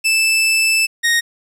sawtooth tone pair in turn, 2637 / 1864.6 Hz, E7 / A#6, 0 / 0 cents, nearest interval tritone, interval 600 cents, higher first, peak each -9 dBFS, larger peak neither, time 0.04-0.87 / 1.03-1.21 s, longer first, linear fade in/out 20 ms, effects low-pass 12000 Hz 12 dB/octave + 8-bit

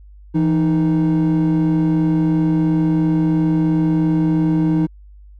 triangle tone pair together, 166.28 / 311.1 Hz, E3 / D#4, +15 / 0 cents, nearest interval major seventh, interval 1085 cents, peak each -13 dBFS, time 0.34-4.87 s, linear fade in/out 20 ms, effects tanh soft clip ceiling -8 dBFS + added 50 Hz sine -39 dBFS peak until 5.39 s

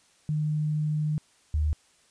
sine tone pair in turn, 152.2 / 76.1 Hz, D#3 / D#2, -38 / -38 cents, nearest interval octave, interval 1200 cents, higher first, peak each -24 / -22 dBFS, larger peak second, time 0.29-1.18 / 1.54-1.73 s, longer first, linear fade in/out 0 ms, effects white hiss -62 dBFS RMS until 2.1 s + resampled to 22050 Hz

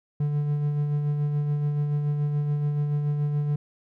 triangle tone with tremolo, 146.83 Hz, D3, in tune, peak -19 dBFS, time 0.2-3.56 s, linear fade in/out 5 ms, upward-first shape sine, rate 7 Hz, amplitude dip 35%, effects none

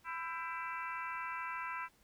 harmonic tone with a mistuned harmonic, 333.5 Hz, E4, 20 cents sharp, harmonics 3 / 4 / 5 / 6 / 7 / 8, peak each -42 / -44 / -46 / -48 / -49 / -50 dBFS, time 0.04-1.89 s, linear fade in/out 50 ms, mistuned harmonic 5, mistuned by -84 cents, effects pink hiss -69 dBFS RMS until 2.03 s

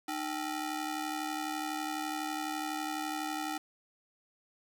sawtooth ring-modulated tone, 542 Hz, C#5, 39 cents flat, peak -27 dBFS, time 0.08-3.58 s, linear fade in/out 5 ms, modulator 235 Hz, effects none

